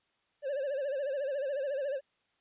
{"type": "tone with vibrato", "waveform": "triangle", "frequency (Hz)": 554, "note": "C#5", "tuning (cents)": -1, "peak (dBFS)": -29, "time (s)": [0.42, 2.01], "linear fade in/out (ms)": 50, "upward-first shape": "sine", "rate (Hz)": 14, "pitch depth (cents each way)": 110, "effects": ["white hiss -74 dBFS RMS until 2.4 s", "resampled to 8000 Hz"]}